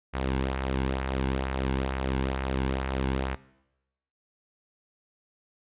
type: tone with flanger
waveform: sawtooth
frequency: 66.1 Hz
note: C2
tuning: 18 cents sharp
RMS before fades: -29 dBFS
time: 0.13-3.36 s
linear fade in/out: 20 ms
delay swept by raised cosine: 0.25 to 1.65 ms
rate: 2.2 Hz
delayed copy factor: -0.5
effects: noise-tail reverb RT60 0.9 s tail -20 dB re dry + resampled to 8000 Hz